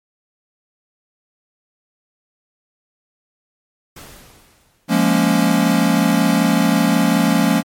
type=noise with exponential decay; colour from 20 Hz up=pink; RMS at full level=-36 dBFS; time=3.96-5.3 s; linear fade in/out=5 ms; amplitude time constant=290 ms
type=chord; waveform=square; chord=Bb minor seventh; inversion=second; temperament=equal; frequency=174.61 / 207.7 / 233.1 / 277.2 Hz; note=F3 / Ab3 / Bb3 / Db4; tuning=0 / 0 / 0 / 0 cents; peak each=-19 dBFS; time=4.88-7.63 s; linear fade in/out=50 ms
effects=MP3 64 kbps